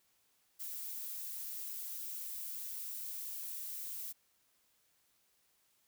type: noise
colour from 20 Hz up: violet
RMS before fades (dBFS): -43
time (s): 0.59-4.13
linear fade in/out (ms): 20
effects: white hiss -74 dBFS RMS until 5.87 s